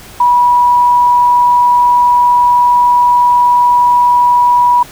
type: tone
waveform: sine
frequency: 974 Hz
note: B5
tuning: 24 cents flat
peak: -5 dBFS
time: 0.2-4.83 s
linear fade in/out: 5 ms
effects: pink hiss -34 dBFS RMS until 4.91 s